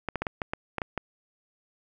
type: clicks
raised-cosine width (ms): 0.5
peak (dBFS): -14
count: 9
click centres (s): 0.087 / 0.157 / 0.22 / 0.268 / 0.418 / 0.535 / 0.783 / 0.818 / 0.977
effects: none